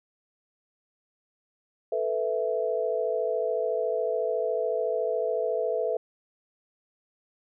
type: chord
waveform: sine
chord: A suspended second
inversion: none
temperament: equal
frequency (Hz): 440 / 493.9 / 659.3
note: A4 / B4 / E5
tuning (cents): 0 / 0 / 0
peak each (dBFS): -29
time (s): 1.92-5.97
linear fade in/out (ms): 5
effects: none